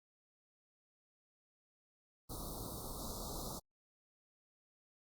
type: band-stop noise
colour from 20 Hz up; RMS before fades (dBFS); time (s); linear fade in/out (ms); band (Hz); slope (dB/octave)
pink; -44; 2.29-3.6; 20; 1300 to 3700; 96
effects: Opus 32 kbps